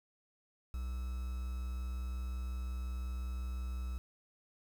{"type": "tone with quantisation", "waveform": "triangle", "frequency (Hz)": 62.8, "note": "B1", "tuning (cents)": 30, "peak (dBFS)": -34, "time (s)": [0.74, 3.98], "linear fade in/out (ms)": 0, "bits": 9, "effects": []}